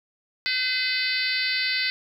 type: harmonic tone with a mistuned harmonic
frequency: 510 Hz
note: C5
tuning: 44 cents flat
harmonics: 3 / 4 / 5 / 6 / 7 / 8 / 9 / 10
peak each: -32 / -27 / -32 / -36 / -34 / -31 / -28 / -38 dBFS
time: 0.46-1.9 s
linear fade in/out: 0 ms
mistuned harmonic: 6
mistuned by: -16 cents
effects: 9-bit